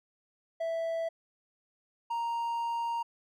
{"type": "tone pair in turn", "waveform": "triangle", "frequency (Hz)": [659.3, 932.4], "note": ["E5", "A#5"], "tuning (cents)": [0, 0], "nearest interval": "tritone", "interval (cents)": 600, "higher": "second", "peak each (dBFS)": -28, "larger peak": "neither", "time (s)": [[0.6, 1.09], [2.1, 3.03]], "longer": "second", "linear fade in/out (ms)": 10, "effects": []}